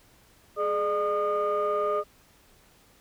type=tone cluster; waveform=sine; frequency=420 / 603 / 1223 Hz; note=G#4 / D5 / D#6; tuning=+19 / +46 / -30 cents; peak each=-27 dBFS; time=0.56-2.04 s; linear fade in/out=50 ms; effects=tanh soft clip ceiling -18 dBFS + pink hiss -59 dBFS RMS until 3 s